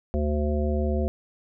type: harmonic tone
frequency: 74.5 Hz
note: D2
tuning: 25 cents sharp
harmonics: 1 / 3 / 5 / 7 / 9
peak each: -24 / -29 / -31 / -32 / -34 dBFS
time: 0.14-1.08 s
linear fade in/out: 0 ms
effects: none